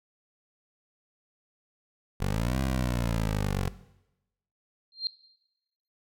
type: linear two-way sweep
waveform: 15% pulse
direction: up then down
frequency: 45.1 to 67.2 to 45.1 Hz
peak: -20 dBFS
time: 2.2-3.69 s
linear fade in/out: 10 ms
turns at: 2.6 s
type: tone with exponential growth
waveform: sine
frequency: 4186 Hz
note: C8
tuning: in tune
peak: -22 dBFS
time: 4.92-5.07 s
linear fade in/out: 1 ms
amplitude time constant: 32 ms
effects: noise-tail reverb RT60 0.9 s tail -17 dB re dry